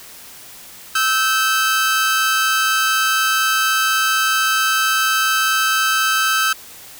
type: tone pair together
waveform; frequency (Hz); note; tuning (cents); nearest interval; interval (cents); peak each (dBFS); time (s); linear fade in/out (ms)
sawtooth; 1305 / 1549.2; E6 / G6; -18 / -21; minor third; 297; -14; 0.95-6.53; 5
effects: white hiss -39 dBFS RMS until 6.99 s